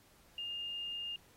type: tone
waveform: sine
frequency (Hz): 2821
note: F7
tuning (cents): +17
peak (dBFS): -38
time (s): 0.38-1.16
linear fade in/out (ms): 2
effects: pink hiss -65 dBFS RMS until 1.36 s + AAC 48 kbps